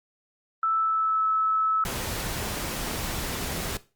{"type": "tone with pitch glide", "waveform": "sine", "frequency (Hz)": [1318.5, 1301.9], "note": ["E6", "E6"], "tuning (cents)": [0, -22], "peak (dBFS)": -21, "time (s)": [0.63, 1.84], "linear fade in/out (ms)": 2, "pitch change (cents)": -22, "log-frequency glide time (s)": [0.74, 1.25]}
{"type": "noise", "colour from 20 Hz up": "pink", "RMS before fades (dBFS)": -31, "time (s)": [1.85, 3.77], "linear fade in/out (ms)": 2}
{"effects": ["noise-tail reverb RT60 0.3 s tail -17 dB re dry", "Opus 48 kbps"]}